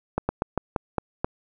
slowing click train, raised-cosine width 1 ms, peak -9 dBFS, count 7, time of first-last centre 0.18-1.245 s, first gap 110 ms, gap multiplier 1.19, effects none

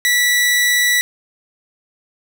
sawtooth tone, 1956 Hz, B6, 17 cents flat, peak -9 dBFS, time 0.05-1.01 s, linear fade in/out 0 ms, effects none

